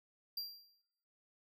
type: tone with exponential decay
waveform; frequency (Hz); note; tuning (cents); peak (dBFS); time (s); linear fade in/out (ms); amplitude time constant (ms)
square; 4745; D8; +17; -37; 0.37-0.82; 5; 96
effects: noise-tail reverb RT60 0.9 s tail -25 dB re dry